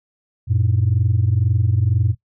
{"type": "tone pair together", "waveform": "sine", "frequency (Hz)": [93.44, 115.5], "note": ["F#2", "A#2"], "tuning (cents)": [18, -16], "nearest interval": "major third", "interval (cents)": 366, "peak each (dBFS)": -16, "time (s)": [0.47, 2.15], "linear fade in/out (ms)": 50, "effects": ["noise-tail reverb RT60 0.1 s tail -18 dB re dry", "tanh soft clip ceiling -9 dBFS"]}